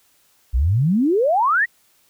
sine exponential sweep, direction up, 55 to 1977 Hz, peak -14 dBFS, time 0.53-1.66 s, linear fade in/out 20 ms, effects white hiss -59 dBFS RMS until 2.09 s

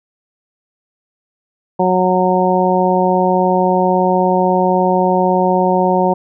harmonic tone, 183.7 Hz, F#3, 12 cents flat, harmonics 1 / 2 / 3 / 4 / 5, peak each -17 / -17 / -17 / -17 / -17 dBFS, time 1.79-6.14 s, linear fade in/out 10 ms, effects none

